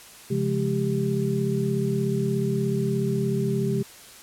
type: tone cluster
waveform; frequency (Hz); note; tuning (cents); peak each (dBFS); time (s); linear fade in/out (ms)
sine; 135 / 171.8 / 208.5 / 393.6; C#3 / F3 / G#3 / G4; -45 / -28 / +7 / +7; -26 / -30 / -27 / -27; 0.3-3.83; 10
effects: white hiss -46 dBFS RMS until 4.22 s + low-pass 12000 Hz 12 dB/octave